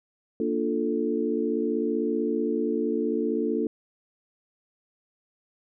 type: chord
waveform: sine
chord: Bb major seventh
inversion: none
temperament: equal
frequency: 233.1 / 293.7 / 349.2 / 440 Hz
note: Bb3 / D4 / F4 / A4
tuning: 0 / 0 / 0 / 0 cents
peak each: -29 / -29 / -30 / -28 dBFS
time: 0.4-3.67 s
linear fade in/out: 2 ms
effects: none